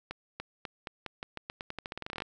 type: accelerating click train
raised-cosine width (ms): 0.3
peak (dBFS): -21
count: 22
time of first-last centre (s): 0.11-2.221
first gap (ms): 290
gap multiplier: 0.87
effects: none